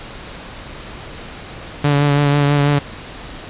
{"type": "tone with vibrato", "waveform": "sawtooth", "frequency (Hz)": 144, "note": "D3", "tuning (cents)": -34, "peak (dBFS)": -8, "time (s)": [1.84, 2.79], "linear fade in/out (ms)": 5, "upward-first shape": "triangle", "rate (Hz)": 6.1, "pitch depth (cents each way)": 29, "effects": ["pink hiss -33 dBFS RMS until 3.49 s", "resampled to 8000 Hz"]}